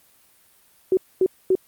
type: tone bursts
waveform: sine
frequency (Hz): 374.6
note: F#4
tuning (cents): +21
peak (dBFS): -14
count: 3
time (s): 0.92-1.553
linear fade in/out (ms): 2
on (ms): 51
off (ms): 240
effects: white hiss -57 dBFS RMS until 1.67 s + Opus 32 kbps